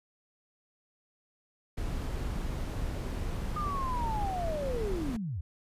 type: noise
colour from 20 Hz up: brown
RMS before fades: -34 dBFS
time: 1.77-5.17 s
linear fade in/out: 10 ms
type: linear sweep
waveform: sine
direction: down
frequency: 1233 to 70 Hz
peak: -32 dBFS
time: 3.56-5.41 s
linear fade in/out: 5 ms
effects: resampled to 32000 Hz